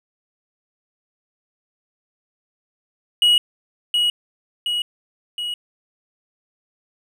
triangle tone with echo, 2907 Hz, F#7, 31 cents flat, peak -10 dBFS, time 3.22-3.38 s, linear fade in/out 2 ms, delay 720 ms, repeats 3, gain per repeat -4 dB, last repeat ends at 5.54 s, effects none

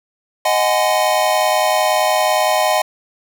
square chord, Ab dominant seventh, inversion second, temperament equal with one note detuned, 622.3 / 740 / 830.6 / 1022 Hz, Eb5 / Gb5 / Ab5 / C6, 0 / 0 / 0 / -41 cents, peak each -18 / -19 / -21 / -22 dBFS, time 0.45-2.82 s, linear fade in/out 5 ms, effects none

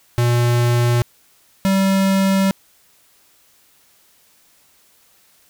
square tone pair in turn, 120.2 / 193.41 Hz, B2 / G3, -46 / -23 cents, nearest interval minor sixth, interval 823 cents, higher second, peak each -14 dBFS, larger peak neither, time 0.18-1.02 / 1.65-2.51 s, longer second, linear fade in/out 0 ms, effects white hiss -55 dBFS RMS until 5.49 s

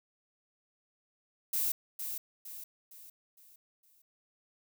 violet noise with echo, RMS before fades -31 dBFS, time 1.53-1.72 s, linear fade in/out 5 ms, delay 460 ms, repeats 5, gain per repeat -7 dB, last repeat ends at 4.02 s, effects none

